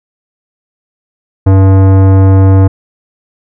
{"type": "tone with tanh clipping", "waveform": "sine", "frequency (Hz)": 96, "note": "G2", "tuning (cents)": -36, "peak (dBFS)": -4, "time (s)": [1.46, 2.68], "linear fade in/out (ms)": 10, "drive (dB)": 18, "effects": []}